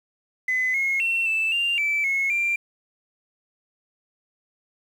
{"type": "tone with pitch steps", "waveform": "sine", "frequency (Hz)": [2025, 2163, 2710, 2641, 2788, 2320, 2180, 2372], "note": ["B6", "C#7", "E7", "E7", "F7", "D7", "C#7", "D7"], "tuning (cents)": [43, -43, 47, 3, -4, -22, -29, 17], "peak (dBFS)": -19, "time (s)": [0.48, 2.56], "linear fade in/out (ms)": 5, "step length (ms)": 260, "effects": ["tanh soft clip ceiling -17 dBFS", "8-bit"]}